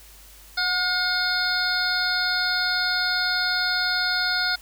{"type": "harmonic tone with a mistuned harmonic", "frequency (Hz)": 720, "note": "F#5", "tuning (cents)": -47, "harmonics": [1, 2, 3, 5, 6, 7], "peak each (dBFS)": [-32, -24, -34, -31, -26, -30], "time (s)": [0.57, 4.56], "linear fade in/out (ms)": 10, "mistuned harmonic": 1, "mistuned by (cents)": 28, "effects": ["added 50 Hz sine -49 dBFS peak until 4.61 s", "white hiss -49 dBFS RMS until 4.61 s"]}